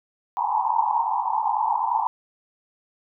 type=band-pass noise; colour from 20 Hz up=white; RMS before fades=-23 dBFS; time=0.37-2.07 s; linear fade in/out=0 ms; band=810 to 1000 Hz; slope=96 dB/octave; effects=none